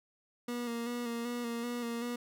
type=tone with vibrato; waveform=30% pulse; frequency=237.5 Hz; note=A#3; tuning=33 cents sharp; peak=-32 dBFS; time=0.48-2.16 s; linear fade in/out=5 ms; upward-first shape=square; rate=2.6 Hz; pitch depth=28 cents each way; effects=none